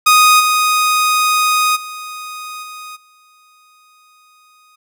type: tone with level steps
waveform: sawtooth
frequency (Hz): 1244.5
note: D#6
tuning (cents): 0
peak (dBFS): -3 / -8 / -23 / -26 / -44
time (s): 0.06-4.76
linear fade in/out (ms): 10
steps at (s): 0.39 / 1.75 / 2.62 / 2.95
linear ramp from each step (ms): 20
effects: none